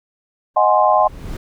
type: noise with exponential growth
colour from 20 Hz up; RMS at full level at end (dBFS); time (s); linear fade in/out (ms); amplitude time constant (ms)
brown; -25; 0.54-1.37; 5; 180
type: chord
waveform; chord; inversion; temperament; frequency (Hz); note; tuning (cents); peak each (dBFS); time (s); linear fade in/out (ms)
sine; Ab dominant seventh; second; equal; 622.3 / 740 / 830.6 / 1046.5; Eb5 / Gb5 / Ab5 / C6; 0 / 0 / 0 / 0; -16; 0.56-1.08; 10
effects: none